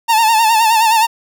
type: tone with vibrato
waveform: 45% pulse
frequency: 894 Hz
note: A5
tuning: 27 cents sharp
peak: -9 dBFS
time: 0.08-1.07 s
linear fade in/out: 20 ms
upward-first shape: sine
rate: 9.6 Hz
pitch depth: 68 cents each way
effects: none